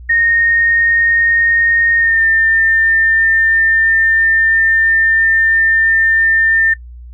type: tone with pitch glide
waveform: sine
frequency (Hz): 1850 to 1801.5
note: A#6 to A6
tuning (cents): -14 to +40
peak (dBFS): -9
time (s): 0.09-6.74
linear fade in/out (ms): 10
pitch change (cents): -46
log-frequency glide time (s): 1.97-2.23
effects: noise-tail reverb RT60 0.1 s tail -21 dB re dry + added 60 Hz sine -30 dBFS peak until 7.13 s